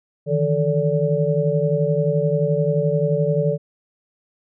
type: tone cluster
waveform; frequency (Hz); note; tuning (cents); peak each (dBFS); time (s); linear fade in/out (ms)
sine; 150.6 / 162.1 / 439.7 / 576; D3 / E3 / A4 / D5; +44 / -29 / -1 / -34; -22; 0.26-3.58; 50
effects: none